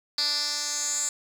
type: tone with band-pass filter sweep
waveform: 10% pulse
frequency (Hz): 293.7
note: D4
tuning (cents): 0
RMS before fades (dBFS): -28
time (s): 0.18-1.09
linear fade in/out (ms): 2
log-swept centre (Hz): 4700 to 7500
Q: 6.4
effects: 8-bit